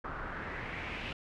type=noise with low-pass filter sweep; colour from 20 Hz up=pink; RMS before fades=-40 dBFS; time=0.04-1.13 s; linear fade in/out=5 ms; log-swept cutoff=1300 to 2800 Hz; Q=3.2; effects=none